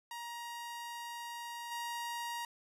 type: tone with level steps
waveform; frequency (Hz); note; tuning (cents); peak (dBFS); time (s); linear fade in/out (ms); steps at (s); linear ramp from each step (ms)
sawtooth; 944; A#5; +22; -38 / -34; 0.11-2.45; 2; 1.71; 10
effects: resampled to 32000 Hz